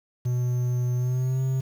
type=tone with pitch glide; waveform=triangle; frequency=123.47 to 131.57 Hz; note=B2 to C3; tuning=0 to +10 cents; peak=-20 dBFS; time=0.25-1.61 s; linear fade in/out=10 ms; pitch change=+110 cents; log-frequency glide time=0.96-1.42 s; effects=8-bit